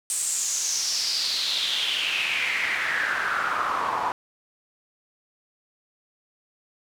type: noise with band-pass filter sweep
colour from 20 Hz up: pink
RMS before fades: -26 dBFS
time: 0.1-4.12 s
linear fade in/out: 0 ms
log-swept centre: 8500 to 920 Hz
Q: 5.1
effects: none